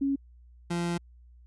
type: tone pair in turn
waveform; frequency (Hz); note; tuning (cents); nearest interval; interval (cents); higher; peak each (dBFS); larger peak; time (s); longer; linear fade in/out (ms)
sine / 30% pulse; 276.1 / 172.18; C#4 / F3; -7 / -24; minor sixth; 817; first; -24 / -25; first; 0.01-0.16 / 0.7-0.98; second; 10
effects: added 60 Hz sine -51 dBFS peak until 1.46 s + resampled to 24000 Hz